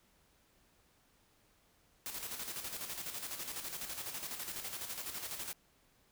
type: noise with tremolo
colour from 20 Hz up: white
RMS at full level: -41 dBFS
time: 2.06-5.53 s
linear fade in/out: 0 ms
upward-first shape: square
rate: 12 Hz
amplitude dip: 50%
effects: pink hiss -70 dBFS RMS until 6.11 s